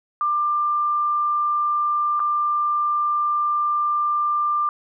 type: tone with dropouts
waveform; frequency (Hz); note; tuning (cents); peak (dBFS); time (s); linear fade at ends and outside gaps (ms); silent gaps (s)
sine; 1190; D6; +22; -18; 0.21-4.69; 1; 2.195-2.201
effects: none